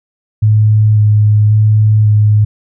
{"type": "tone with vibrato", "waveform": "sine", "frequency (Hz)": 106.5, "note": "G#2", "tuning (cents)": 44, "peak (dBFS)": -5, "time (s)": [0.42, 2.45], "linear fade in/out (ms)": 10, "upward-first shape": "square", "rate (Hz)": 0.92, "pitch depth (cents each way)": 13, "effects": []}